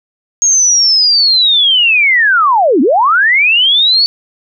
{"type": "linear two-way sweep", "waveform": "sine", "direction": "down then up", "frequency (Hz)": [6590, 233.1, 4521], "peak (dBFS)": -6, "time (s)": [0.42, 4.06], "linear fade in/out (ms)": 0, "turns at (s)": 2.81, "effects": []}